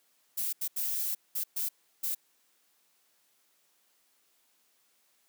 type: noise bursts at uneven times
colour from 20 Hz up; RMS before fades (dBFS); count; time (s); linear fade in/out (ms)
violet; -32; 6; 0.37-0.53 / 0.61-0.68 / 0.76-1.15 / 1.35-1.44 / 1.56-1.69 / 2.03-2.15; 10
effects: white hiss -70 dBFS RMS until 5.28 s + high-pass 200 Hz 12 dB/octave